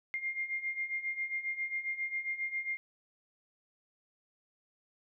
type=beating tone pair; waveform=sine; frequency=2111 / 2118.4 Hz; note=C7 / C7; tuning=+15 / +21 cents; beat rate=7.4 Hz; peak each=-39 / -35 dBFS; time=0.14-2.77 s; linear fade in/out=0 ms; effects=none